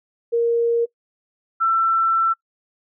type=tone pair in turn; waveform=sine; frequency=467.4 / 1339.7 Hz; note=A#4 / E6; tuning=+5 / +28 cents; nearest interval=octave + tritone; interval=1823 cents; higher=second; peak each=-15 dBFS; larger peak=neither; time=0.32-0.86 / 1.6-2.34 s; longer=second; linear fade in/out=20 ms; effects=noise-tail reverb RT60 0.1 s tail -21 dB re dry